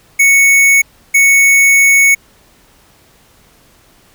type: tone bursts at uneven times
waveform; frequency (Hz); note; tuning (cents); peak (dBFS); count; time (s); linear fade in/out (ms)
square; 2217; C#7; 0; -6; 2; 0.19-0.82 / 1.14-2.15; 10
effects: pink hiss -48 dBFS RMS until 4.14 s